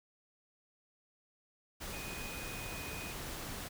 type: tone in noise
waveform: sine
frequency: 2489 Hz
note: D#7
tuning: in tune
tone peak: -47 dBFS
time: 1.92-3.13 s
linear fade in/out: 20 ms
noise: pink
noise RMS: -43 dBFS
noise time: 1.8-3.69 s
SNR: -7 dB
effects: none